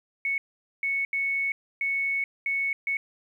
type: tone bursts at uneven times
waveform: sine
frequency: 2212 Hz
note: C#7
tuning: 4 cents flat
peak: -24 dBFS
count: 6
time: 0.25-0.38 / 0.83-1.05 / 1.13-1.52 / 1.81-2.24 / 2.46-2.73 / 2.87-2.97 s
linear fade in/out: 2 ms
effects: 10-bit